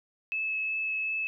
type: tone with vibrato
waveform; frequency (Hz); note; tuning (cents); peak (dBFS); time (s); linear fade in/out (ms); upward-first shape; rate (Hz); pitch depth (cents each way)
sine; 2600; E7; -24; -28; 0.32-1.27; 0; triangle; 2.7; 9
effects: none